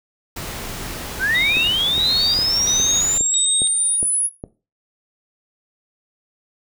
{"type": "noise", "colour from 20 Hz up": "pink", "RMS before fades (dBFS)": -30, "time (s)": [0.36, 3.18], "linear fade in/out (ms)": 5}
{"type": "linear sweep", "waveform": "sine", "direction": "up", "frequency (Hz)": [1458, 10548], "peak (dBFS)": -16, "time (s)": [1.19, 4.3], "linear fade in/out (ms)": 50}
{"type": "tone with tremolo", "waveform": "sine", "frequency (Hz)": 3729, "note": "A#7", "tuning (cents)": 0, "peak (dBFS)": -19, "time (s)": [1.34, 3.98], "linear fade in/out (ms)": 20, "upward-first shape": "square", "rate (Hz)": 1.5, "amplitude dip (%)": 80}
{"type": "click train", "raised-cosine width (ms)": 2, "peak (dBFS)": -15, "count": 8, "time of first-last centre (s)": [1.57, 4.439], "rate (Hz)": 2.44}
{"effects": ["noise-tail reverb RT60 0.3 s tail -17 dB re dry"]}